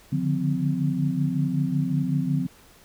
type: tone cluster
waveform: sine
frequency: 145.1 / 150.5 / 177.9 / 256.4 Hz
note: D3 / D3 / F3 / C4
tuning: -21 / +43 / +32 / -35 cents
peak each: -27 dBFS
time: 0.12-2.47 s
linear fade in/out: 10 ms
effects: pink hiss -53 dBFS RMS until 2.84 s